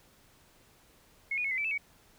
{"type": "tone with pitch steps", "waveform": "sine", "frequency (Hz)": [2176, 2457, 2191, 2045, 2318, 2627, 2254], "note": ["C#7", "D#7", "C#7", "C7", "D7", "E7", "C#7"], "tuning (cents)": [-33, -22, -21, -40, -23, -7, 28], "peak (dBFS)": -29, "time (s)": [1.31, 1.779], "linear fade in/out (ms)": 5, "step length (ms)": 67, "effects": ["pink hiss -62 dBFS RMS until 2.18 s"]}